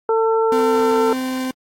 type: harmonic tone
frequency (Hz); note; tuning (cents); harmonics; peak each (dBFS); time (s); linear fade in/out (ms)
448; A4; +31; 1 / 2 / 3; -15 / -21 / -25; 0.09-1.13; 2
type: tone with pitch glide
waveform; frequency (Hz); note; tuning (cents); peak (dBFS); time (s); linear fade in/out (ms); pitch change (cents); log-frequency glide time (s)
40% pulse; 256.8 to 258.7; C4 to C4; -32 to -19; -20; 0.52-1.51; 2; +13; 1.07-1.13
effects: AAC 64 kbps